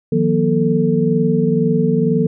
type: tone cluster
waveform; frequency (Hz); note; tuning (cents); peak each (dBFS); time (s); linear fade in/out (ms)
sine; 158.4 / 180.4 / 238.9 / 443.7; D#3 / F#3 / A#3 / A4; +31 / -44 / +43 / +14; -18; 0.12-2.27; 5
effects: none